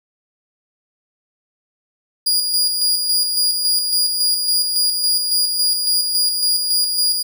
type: tone with tremolo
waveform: sawtooth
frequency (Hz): 4861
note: D#8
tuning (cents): -41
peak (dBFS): -11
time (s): 2.26-7.23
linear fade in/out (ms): 10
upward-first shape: square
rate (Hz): 3.6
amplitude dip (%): 40
effects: none